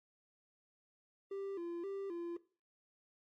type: tone with vibrato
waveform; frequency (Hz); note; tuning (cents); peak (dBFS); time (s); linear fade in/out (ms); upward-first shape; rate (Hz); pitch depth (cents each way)
triangle; 367.1; F#4; -14; -38; 1.31-2.37; 5; square; 1.9; 120
effects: noise-tail reverb RT60 0.4 s tail -18 dB re dry + AAC 64 kbps